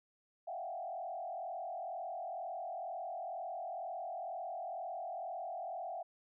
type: tone with frequency modulation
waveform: sine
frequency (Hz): 716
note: F5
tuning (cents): +43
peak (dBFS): -39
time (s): 0.47-6.03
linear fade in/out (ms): 10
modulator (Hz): 42.1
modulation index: 1.6
effects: none